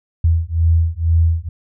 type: beating tone pair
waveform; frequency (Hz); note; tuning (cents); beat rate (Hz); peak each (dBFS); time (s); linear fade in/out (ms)
sine; 81.6 / 83.7; E2 / E2; -17 / +27; 2.1; -15; 0.24-1.49; 5
effects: none